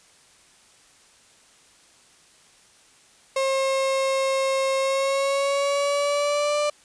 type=tone with pitch glide; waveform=35% pulse; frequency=536 to 591.3 Hz; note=C5 to D5; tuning=+42 to +12 cents; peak=-19 dBFS; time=3.36-6.7 s; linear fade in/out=5 ms; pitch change=+170 cents; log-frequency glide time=4.79-6.59 s; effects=white hiss -55 dBFS RMS until 6.84 s + resampled to 22050 Hz